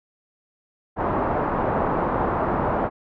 white low-pass noise, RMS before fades -23 dBFS, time 0.96-2.9 s, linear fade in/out 50 ms, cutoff 1100 Hz, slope 24 dB/octave, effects none

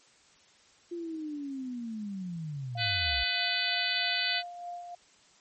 sine linear sweep, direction down, 349.2 to 58.6 Hz, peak -34 dBFS, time 0.91-3.24 s, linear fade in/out 10 ms
sine tone with tremolo, 702 Hz, F5, 9 cents sharp, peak -36 dBFS, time 2.75-4.95 s, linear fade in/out 5 ms, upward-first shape sine, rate 3.2 Hz, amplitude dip 45%
harmonic tone, 500 Hz, B4, 21 cents sharp, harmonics 3 / 4 / 5 / 6 / 7 / 8 / 9, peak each -35 / -35 / -35 / -35 / -35 / -35 / -35 dBFS, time 2.77-4.43 s, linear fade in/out 50 ms
effects white hiss -61 dBFS RMS until 5.4 s + MP3 32 kbps

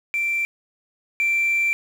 sine tone pair in turn, 2349 / 2349 Hz, D7 / D7, 0 / 0 cents, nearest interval unison, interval 0 cents, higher neither, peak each -19 / -16 dBFS, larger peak second, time 0.14-0.45 / 1.2-1.73 s, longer second, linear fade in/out 0 ms, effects tanh soft clip ceiling -15 dBFS + 7-bit

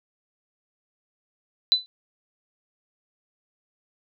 sine tone with exponential decay, 3998 Hz, B7, 20 cents sharp, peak -11 dBFS, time 1.72-1.86 s, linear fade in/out 0 ms, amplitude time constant 30 ms, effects none

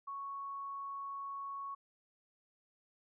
sine tone, 1108.7 Hz, C#6, in tune, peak -40 dBFS, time 0.07-1.75 s, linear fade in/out 10 ms, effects none

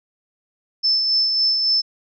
sine tone with tremolo, 5274 Hz, E8, in tune, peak -14 dBFS, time 0.83-1.82 s, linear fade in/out 20 ms, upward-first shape sine, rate 3.6 Hz, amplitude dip 35%, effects none

